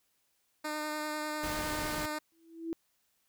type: tone with vibrato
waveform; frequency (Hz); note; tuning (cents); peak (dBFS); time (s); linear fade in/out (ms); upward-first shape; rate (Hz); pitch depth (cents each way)
10% pulse; 303.9; D#4; -41; -26; 0.64-2.19; 10; sine; 10; 12
type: noise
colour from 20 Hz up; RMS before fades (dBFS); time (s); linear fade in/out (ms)
pink; -39; 1.43-2.06; 5
type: tone with exponential growth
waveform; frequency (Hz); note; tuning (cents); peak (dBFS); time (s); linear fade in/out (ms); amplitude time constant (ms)
sine; 329.6; E4; 0; -30; 2.32-2.73; 0; 87
effects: white hiss -75 dBFS RMS until 3.28 s